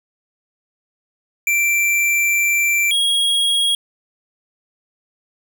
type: tone pair in turn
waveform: square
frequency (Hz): 2349 / 3295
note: D7 / G#7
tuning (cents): 0 / -14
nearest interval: tritone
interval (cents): 586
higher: second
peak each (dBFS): -15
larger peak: neither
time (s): 1.47-2.91 / 2.91-3.75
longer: first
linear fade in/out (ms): 2
effects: 9-bit